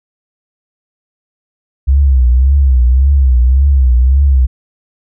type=tone with vibrato; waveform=sine; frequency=65.41 Hz; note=C2; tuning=in tune; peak=-5 dBFS; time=1.87-4.47 s; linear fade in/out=20 ms; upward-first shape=triangle; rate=1.8 Hz; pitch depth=150 cents each way; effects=none